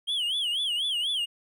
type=tone with vibrato; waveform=triangle; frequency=3128 Hz; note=G7; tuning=4 cents flat; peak=-24 dBFS; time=0.07-1.26 s; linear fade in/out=20 ms; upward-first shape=sine; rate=4.1 Hz; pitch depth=180 cents each way; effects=none